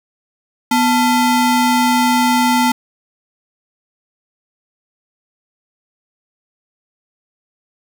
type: ring-modulated tone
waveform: square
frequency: 565 Hz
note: C#5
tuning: 33 cents sharp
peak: -9 dBFS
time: 0.71-2.72 s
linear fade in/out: 5 ms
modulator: 318 Hz
effects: none